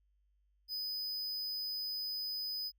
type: tone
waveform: square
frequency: 5000 Hz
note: D#8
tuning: 8 cents sharp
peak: -37 dBFS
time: 0.68-2.72 s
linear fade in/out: 50 ms
effects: added 50 Hz sine -70 dBFS peak until 2.78 s